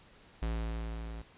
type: tone with level ramp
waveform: square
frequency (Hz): 56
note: A1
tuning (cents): +31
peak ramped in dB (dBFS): -31 to -41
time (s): 0.42-1.22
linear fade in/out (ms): 5
effects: pink hiss -59 dBFS RMS until 1.37 s + resampled to 8000 Hz